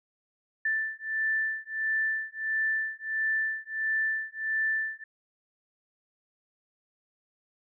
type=beating tone pair; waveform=sine; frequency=1765 / 1766.5 Hz; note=A6 / A6; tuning=+5 / +6 cents; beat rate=1.5 Hz; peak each=-30 dBFS; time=0.65-5.04 s; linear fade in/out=5 ms; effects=none